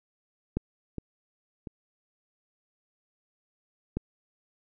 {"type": "clicks", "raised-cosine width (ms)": 3, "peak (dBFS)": [-14, -21, -25, -16], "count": 4, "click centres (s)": [0.57, 0.983, 1.672, 3.97], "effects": []}